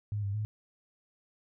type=tone with pitch steps; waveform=sine; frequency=104.1 / 99.7 / 106.8 Hz; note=G#2 / G2 / G#2; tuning=+5 / +30 / +49 cents; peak=-30 dBFS; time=0.12-0.45 s; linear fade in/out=0 ms; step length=110 ms; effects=none